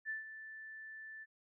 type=tone with ADSR envelope; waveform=sine; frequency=1760 Hz; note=A6; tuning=in tune; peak=-36 dBFS; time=0.05-1.26 s; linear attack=44 ms; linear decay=140 ms; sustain=-11 dB; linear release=35 ms; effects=none